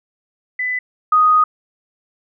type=tone pair in turn; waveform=sine; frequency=2000 / 1245.1 Hz; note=B6 / D#6; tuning=+21 / +1 cents; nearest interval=minor sixth; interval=820 cents; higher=first; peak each=-18 / -9 dBFS; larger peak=second; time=0.59-0.79 / 1.12-1.44 s; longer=second; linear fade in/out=5 ms; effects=none